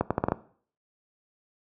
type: accelerating click train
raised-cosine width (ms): 1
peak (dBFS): -9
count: 6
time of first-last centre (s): 0.01-0.32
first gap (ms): 96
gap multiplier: 0.78
effects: noise-tail reverb RT60 0.5 s tail -17 dB re dry + high-pass 80 Hz 12 dB/octave